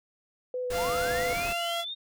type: tone with vibrato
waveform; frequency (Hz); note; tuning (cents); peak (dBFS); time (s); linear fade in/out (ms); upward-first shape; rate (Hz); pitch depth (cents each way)
sine; 499.4; B4; +19; -29; 0.54-1.33; 2; square; 4.8; 10
type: noise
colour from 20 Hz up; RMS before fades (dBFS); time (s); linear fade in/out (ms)
pink; -37; 0.7-1.53; 5
type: tone with pitch glide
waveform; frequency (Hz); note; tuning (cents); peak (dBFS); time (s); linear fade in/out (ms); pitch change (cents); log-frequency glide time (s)
sawtooth; 695 to 681.9; F5 to F5; -9 to -42; -26; 0.71-1.85; 50; -33; 1.41-1.72
type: linear sweep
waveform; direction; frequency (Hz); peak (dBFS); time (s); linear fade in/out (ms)
sine; up; 832 to 3729; -33; 0.77-1.95; 20
effects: none